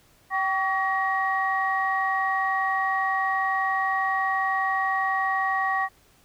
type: tone cluster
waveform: sine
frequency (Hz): 772 / 1133 / 1890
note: G5 / C#6 / A#6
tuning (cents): -27 / +37 / +23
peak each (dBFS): -26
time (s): 0.3-5.89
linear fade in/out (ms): 50
effects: tanh soft clip ceiling -12 dBFS + pink hiss -59 dBFS RMS until 6.24 s